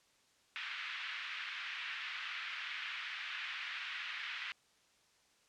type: band-pass noise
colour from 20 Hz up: white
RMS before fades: -43 dBFS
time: 0.56-4.52 s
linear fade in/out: 0 ms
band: 1400 to 3000 Hz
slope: 24 dB/octave
effects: white hiss -70 dBFS RMS until 5.48 s + low-pass 7000 Hz 12 dB/octave